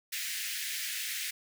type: high-pass noise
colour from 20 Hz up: pink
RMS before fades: -36 dBFS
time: 0.12-1.31 s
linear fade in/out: 10 ms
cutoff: 1700 Hz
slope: 48 dB/octave
effects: none